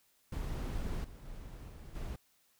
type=noise with level steps; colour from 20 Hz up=brown; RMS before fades=-37 / -50 / -47 / -49 / -40 dBFS; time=0.32-2.16 s; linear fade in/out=5 ms; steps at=1.04 / 1.25 / 1.69 / 1.95 s; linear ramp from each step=5 ms; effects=white hiss -71 dBFS RMS until 2.59 s